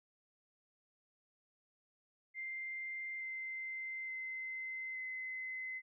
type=tone with pitch steps; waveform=sine; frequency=2093 / 2077 / 2062 / 2046 Hz; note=C7 / C7 / C7 / C7; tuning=0 / -13 / -26 / -39 cents; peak=-40 dBFS; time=2.34-5.82 s; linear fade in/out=50 ms; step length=870 ms; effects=none